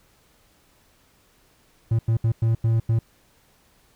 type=tone bursts at uneven times; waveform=triangle; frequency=113.4 Hz; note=A#2; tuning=47 cents flat; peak=-15 dBFS; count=6; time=1.91-1.99 / 2.08-2.17 / 2.24-2.32 / 2.42-2.55 / 2.64-2.8 / 2.89-2.99 s; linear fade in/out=5 ms; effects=pink hiss -60 dBFS RMS until 3.95 s